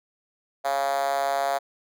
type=tone with high-pass filter; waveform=5% pulse; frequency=138.6 Hz; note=C#3; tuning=in tune; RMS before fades=-25 dBFS; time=0.64-1.59 s; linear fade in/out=20 ms; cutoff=650 Hz; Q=6.6; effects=none